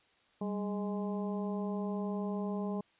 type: harmonic tone with a mistuned harmonic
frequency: 207.7 Hz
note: G#3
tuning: in tune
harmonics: 1 / 2 / 3 / 4 / 5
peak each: -34 / -40 / -44 / -46 / -48 dBFS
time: 0.41-2.81 s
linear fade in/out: 5 ms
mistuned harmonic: 1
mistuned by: -95 cents
effects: white hiss -68 dBFS RMS until 2.99 s + resampled to 8000 Hz